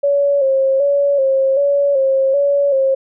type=tone with vibrato; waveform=sine; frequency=551 Hz; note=C#5; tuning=11 cents flat; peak=-11 dBFS; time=0.03-2.95 s; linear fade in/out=10 ms; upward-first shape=square; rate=1.3 Hz; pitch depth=47 cents each way; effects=none